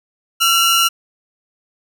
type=tone pair together; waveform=sawtooth; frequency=1356 / 2873 Hz; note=E6 / F7; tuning=+49 / +48 cents; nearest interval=octave + minor second; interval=1299 cents; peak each=-11 dBFS; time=0.4-0.89 s; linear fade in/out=20 ms; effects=none